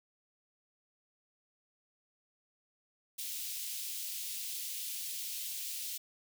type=high-pass noise; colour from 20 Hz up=white; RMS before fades=-40 dBFS; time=3.18-5.98 s; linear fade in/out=10 ms; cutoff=2700 Hz; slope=24 dB/octave; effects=none